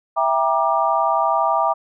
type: chord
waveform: sine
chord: E half-diminished seventh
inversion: none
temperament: just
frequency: 659.3 / 791.1 / 949.3 / 1186.7 Hz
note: E5 / G5 / Bb5 / D6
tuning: 0 / +16 / +31 / +18 cents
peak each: -21 dBFS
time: 0.16-1.74 s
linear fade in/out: 20 ms
effects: none